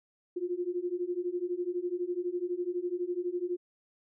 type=beating tone pair; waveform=sine; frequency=348.4 / 360.4 Hz; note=F4 / F#4; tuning=-4 / -45 cents; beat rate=12 Hz; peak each=-34 / -33 dBFS; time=0.36-3.57 s; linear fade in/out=10 ms; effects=none